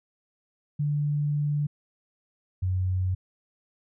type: tone pair in turn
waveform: sine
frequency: 146.83 / 92.5 Hz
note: D3 / F#2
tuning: 0 / 0 cents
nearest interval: minor sixth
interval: 800 cents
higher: first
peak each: -23 dBFS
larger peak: neither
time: 0.79-1.67 / 2.62-3.15 s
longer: first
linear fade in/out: 10 ms
effects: none